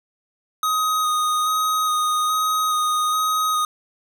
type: tone with vibrato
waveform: square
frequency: 1249 Hz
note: D#6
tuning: 6 cents sharp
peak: -19 dBFS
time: 0.63-3.65 s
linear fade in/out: 2 ms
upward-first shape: square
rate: 1.2 Hz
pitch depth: 12 cents each way
effects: none